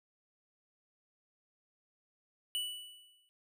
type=tone with exponential decay; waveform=square; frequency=2960 Hz; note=F#7; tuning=in tune; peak=-32 dBFS; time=2.55-3.29 s; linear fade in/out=0 ms; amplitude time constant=160 ms; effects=none